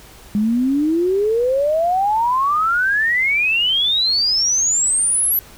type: exponential sweep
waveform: sine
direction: up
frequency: 203.3 to 12000 Hz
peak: -14 dBFS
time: 0.35-5.39 s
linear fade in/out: 0 ms
effects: added 50 Hz sine -47 dBFS peak until 5.57 s + pink hiss -43 dBFS RMS until 5.57 s